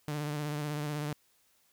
sawtooth tone with vibrato, 148.6 Hz, D3, 21 cents sharp, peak -29 dBFS, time 0.08-1.13 s, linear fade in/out 0 ms, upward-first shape sine, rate 16 Hz, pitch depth 38 cents each way, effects white hiss -69 dBFS RMS until 1.72 s

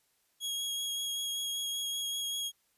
sawtooth tone with vibrato, 3300 Hz, G#7, 12 cents flat, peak -30 dBFS, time 0.4-2.52 s, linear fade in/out 50 ms, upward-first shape sine, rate 5.2 Hz, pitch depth 13 cents each way, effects white hiss -73 dBFS RMS until 2.77 s + resampled to 32000 Hz

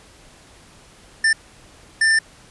square tone bursts at uneven times, 1785 Hz, A6, 24 cents sharp, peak -14 dBFS, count 2, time 1.24-1.33 / 2.01-2.19 s, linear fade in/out 5 ms, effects pink hiss -48 dBFS RMS until 2.5 s + resampled to 24000 Hz

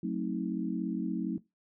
sine chord, F# diminished seventh, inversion none, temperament just, 185 / 222 / 266.4 / 319.7 Hz, F#3 / A3 / C4 / Eb4, 0 / +16 / +31 / +47 cents, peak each -34 / -36 / -37 / -36 dBFS, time 0.03-1.38 s, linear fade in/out 5 ms, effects noise-tail reverb RT60 0.2 s tail -19 dB re dry

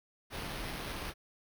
pink noise with sample-and-hold, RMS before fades -40 dBFS, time 0.3-1.14 s, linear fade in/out 50 ms, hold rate 7350 Hz, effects none

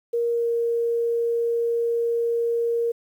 sine tone with pitch glide, 470.1 to 467.1 Hz, A#4 to A#4, +15 to +3 cents, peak -20 dBFS, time 0.13-2.92 s, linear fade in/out 10 ms, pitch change -12 cents, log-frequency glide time 0.3-0.47 s, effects 9-bit

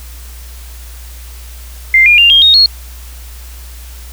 sine tone with pitch steps, 2093 / 2418 / 2794 / 3228 / 3729 / 4309 Hz, C7 / D7 / F7 / G#7 / A#7 / C#8, 0 / +50 / 0 / -50 / 0 / -50 cents, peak -3 dBFS, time 1.94-2.66 s, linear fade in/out 2 ms, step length 120 ms, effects added 60 Hz sine -28 dBFS peak until 4.12 s + white hiss -37 dBFS RMS until 4.12 s

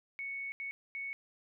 sine tone bursts at uneven times, 2217 Hz, C#7, in tune, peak -37 dBFS, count 3, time 0.19-0.52 / 0.6-0.71 / 0.95-1.13 s, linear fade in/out 0 ms, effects none

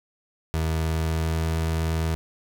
30% pulse tone with pitch glide, 80.3 to 81.05 Hz, E2 to E2, -45 to -29 cents, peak -20 dBFS, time 0.54-2.15 s, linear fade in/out 0 ms, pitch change +16 cents, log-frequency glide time 0.98-1.47 s, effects none

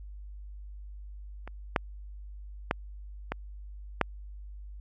clicks, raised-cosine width 0.5 ms, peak -26 / -8 / -10 / -15 / -7 dBFS, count 5, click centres 1.476 / 1.762 / 2.711 / 3.32 / 4.013 s, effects added 50 Hz sine -41 dBFS peak until 4.8 s

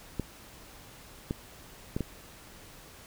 clicks, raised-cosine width 3 ms, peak -17 dBFS, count 4, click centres 0.197 / 1.309 / 1.965 / 2.007 s, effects pink hiss -51 dBFS RMS until 3.06 s

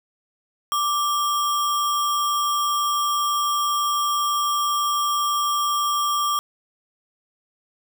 sine tone with sample-and-hold, 1174 Hz, D6, 1 cent flat, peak -19 dBFS, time 0.72-6.39 s, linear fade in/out 0 ms, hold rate 4410 Hz, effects none

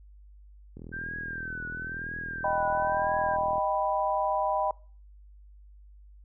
click train, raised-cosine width 3 ms, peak -30 dBFS, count 116, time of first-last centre 0.77-3.582 s, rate 40.9 Hz
sine tone with vibrato, 1559 Hz, G6, 10 cents flat, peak -34 dBFS, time 0.92-3.37 s, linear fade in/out 20 ms, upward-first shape triangle, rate 1 Hz, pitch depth 110 cents each way
sine chord, Eb augmented, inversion none, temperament equal with one note detuned, 620.5 / 784 / 987.8 Hz, Eb5 / G5 / B5, -5 / 0 / 0 cents, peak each -29 dBFS, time 2.44-4.71 s, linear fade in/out 2 ms
effects noise-tail reverb RT60 0.4 s tail -23 dB re dry + added 50 Hz sine -49 dBFS peak until 6.24 s

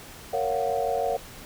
sine chord, Gb major seventh, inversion first, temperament just, 462.5 / 555 / 693.7 / 740 Hz, Bb4 / Db5 / F5 / Gb5, -14 / +2 / -12 / 0 cents, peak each -29 dBFS, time 0.33-1.17 s, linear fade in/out 5 ms, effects pink hiss -44 dBFS RMS until 1.45 s

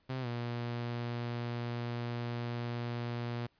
sawtooth tone with pitch glide, 130.2 to 119.39 Hz, C3 to A#2, -8 to +42 cents, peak -31 dBFS, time 0.09-3.47 s, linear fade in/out 10 ms, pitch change -150 cents, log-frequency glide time 0.21-0.27 s, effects pink hiss -72 dBFS RMS until 3.59 s + resampled to 11025 Hz

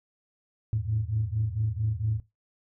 sine tone cluster, 82.3 / 107.4 / 111.8 Hz, E2 / A2 / A2, -2 / -41 / +28 cents, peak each -36 / -28 / -29 dBFS, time 0.73-2.2 s, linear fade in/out 0 ms, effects noise-tail reverb RT60 0.2 s tail -17 dB re dry + tanh soft clip ceiling -17 dBFS

